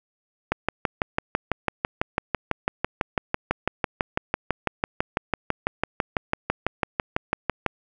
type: click train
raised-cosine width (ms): 0.5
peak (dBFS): -6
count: 44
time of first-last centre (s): 0.52-7.663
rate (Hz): 6.02
effects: none